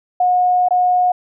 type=tone with dropouts; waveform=sine; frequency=724 Hz; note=F#5; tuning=38 cents flat; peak=-11 dBFS; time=0.2-1.12 s; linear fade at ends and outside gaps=5 ms; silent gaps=0.686-0.707 s; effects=none

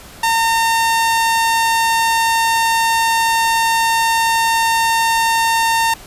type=tone; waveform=sawtooth; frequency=911 Hz; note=A#5; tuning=40 cents flat; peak=-9 dBFS; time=0.23-5.94 s; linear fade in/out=5 ms; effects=pink hiss -38 dBFS RMS until 6.06 s + resampled to 32000 Hz

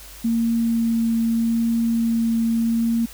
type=tone with vibrato; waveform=sine; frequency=229.5 Hz; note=A#3; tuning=27 cents flat; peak=-17 dBFS; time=0.24-3.06 s; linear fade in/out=10 ms; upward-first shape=triangle; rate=0.81 Hz; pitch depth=10 cents each way; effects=added 50 Hz sine -43 dBFS peak until 3.13 s + white hiss -42 dBFS RMS until 3.13 s

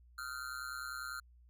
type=tone with amplitude modulation; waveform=square; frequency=1394 Hz; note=F6; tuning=4 cents flat; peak=-37 dBFS; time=0.18-1.2 s; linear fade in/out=5 ms; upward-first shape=sine; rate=130 Hz; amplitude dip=100%; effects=added 60 Hz sine -59 dBFS peak until 1.49 s

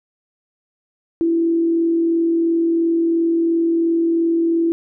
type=tone with frequency modulation; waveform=sine; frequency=333.1 Hz; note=E4; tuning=18 cents sharp; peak=-14 dBFS; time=1.21-4.72 s; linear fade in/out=0 ms; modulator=42.9 Hz; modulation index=0.21; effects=none

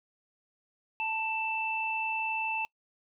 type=tone pair together; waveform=sine; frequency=886 / 2655 Hz; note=A5 / E7; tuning=+12 / +12 cents; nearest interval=octave + perfect fifth; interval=1900 cents; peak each=-33 / -31 dBFS; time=1-2.65 s; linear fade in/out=0 ms; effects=noise-tail reverb RT60 0.1 s tail -26 dB re dry

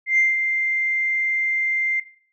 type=tone with ADSR envelope; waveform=sine; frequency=2093 Hz; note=C7; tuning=in tune; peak=-12 dBFS; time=0.06-2 s; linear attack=120 ms; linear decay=180 ms; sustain=-6 dB; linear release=4 ms; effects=noise-tail reverb RT60 0.5 s tail -18 dB re dry + tanh soft clip ceiling -9 dBFS

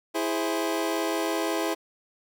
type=chord; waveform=25% pulse; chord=E augmented; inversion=none; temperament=equal; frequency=329.6 / 415.3 / 523.3 Hz; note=E4 / G#4 / B#4; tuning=0 / 0 / 0 cents; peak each=-24 / -27 / -29 dBFS; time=0.14-1.75 s; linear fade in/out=20 ms; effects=none

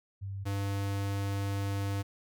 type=tone pair in turn; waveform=sine / square; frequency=98 / 99.43 Hz; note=G2 / G2; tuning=0 / +25 cents; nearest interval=unison; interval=25 cents; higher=second; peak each=-35 / -31 dBFS; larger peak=second; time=0.21-0.45 / 0.45-2.03 s; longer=second; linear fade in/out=20 ms; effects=none

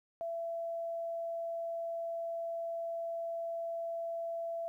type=tone; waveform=sine; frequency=670 Hz; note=E5; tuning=28 cents sharp; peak=-35 dBFS; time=0.21-4.68 s; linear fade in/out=0 ms; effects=12-bit

